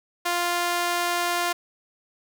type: tone with high-pass filter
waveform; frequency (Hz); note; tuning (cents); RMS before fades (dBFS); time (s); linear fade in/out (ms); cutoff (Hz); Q
sawtooth; 349.2; F4; 0; -25; 0.25-1.53; 10; 750; 0.9
effects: none